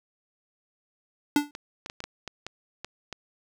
square tone with exponential decay, 291.9 Hz, D4, 10 cents flat, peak -16 dBFS, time 1.36-1.51 s, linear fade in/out 2 ms, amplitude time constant 31 ms
clicks, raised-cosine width 0.2 ms, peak -18 dBFS, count 9, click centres 1.551 / 1.861 / 1.899 / 2.004 / 2.04 / 2.277 / 2.466 / 2.846 / 3.127 s
effects none

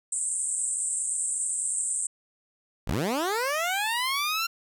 pink band-pass noise, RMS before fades -29 dBFS, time 0.12-2.07 s, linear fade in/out 5 ms, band 7800 to 8900 Hz, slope 96 dB/octave
15% pulse linear sweep, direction up, 33.61 to 1382 Hz, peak -19 dBFS, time 2.87-4.47 s, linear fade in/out 10 ms
effects none

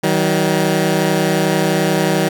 15% pulse tone pair together, 158.67 / 190 Hz, D#3 / F#3, +34 / +46 cents, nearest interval minor third, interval 312 cents, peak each -10 dBFS, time 0.03-2.29 s, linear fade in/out 10 ms, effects none

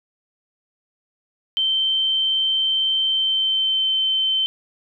sine tone with pitch glide, 3111 to 3088 Hz, G7 to G7, -14 to -27 cents, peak -17 dBFS, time 1.57-4.46 s, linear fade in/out 0 ms, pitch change -13 cents, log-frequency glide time 3.08-3.89 s, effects none

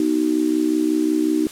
sine tone with amplitude modulation, 311.1 Hz, D#4, in tune, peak -12 dBFS, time 0-1.47 s, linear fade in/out 2 ms, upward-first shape sine, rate 65.5 Hz, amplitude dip 90%, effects white hiss -38 dBFS RMS until 1.51 s + low-pass 11000 Hz 12 dB/octave

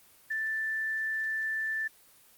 sine tone, 1765 Hz, A6, 5 cents sharp, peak -29 dBFS, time 0.3-1.88 s, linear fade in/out 10 ms, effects white hiss -59 dBFS RMS until 2.37 s + Opus 24 kbps

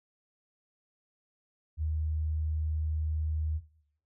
sine tone, 77.78 Hz, D#2, in tune, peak -28 dBFS, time 1.77-3.61 s, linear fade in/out 50 ms, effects noise-tail reverb RT60 0.7 s tail -17 dB re dry

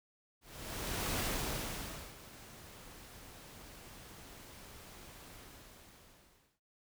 pink noise with ADSR envelope, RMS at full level -35 dBFS, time 0.41-6.6 s, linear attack 760 ms, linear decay 960 ms, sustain -18 dB, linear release 1300 ms, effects none

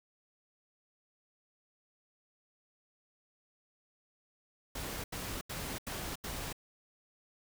pink noise bursts, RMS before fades -40 dBFS, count 5, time 4.75-6.528 s, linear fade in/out 5 ms, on 290 ms, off 82 ms, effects none

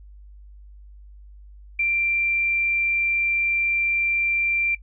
sine tone, 2362 Hz, D7, 9 cents sharp, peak -19 dBFS, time 1.79-4.75 s, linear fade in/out 5 ms, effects noise-tail reverb RT60 0.1 s tail -21 dB re dry + added 50 Hz sine -42 dBFS peak until 4.82 s

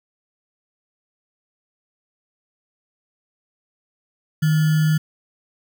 sine tone with sample-and-hold, 155.56 Hz, D#3, in tune, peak -14 dBFS, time 4.42-4.98 s, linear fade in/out 10 ms, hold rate 1575 Hz, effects none

